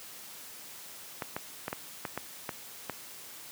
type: clicks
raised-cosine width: 0.5 ms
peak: -18 dBFS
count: 8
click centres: 1.222 / 1.365 / 1.681 / 1.729 / 2.052 / 2.176 / 2.492 / 2.897 s
effects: white hiss -47 dBFS RMS until 3.51 s + high-pass 100 Hz 12 dB/octave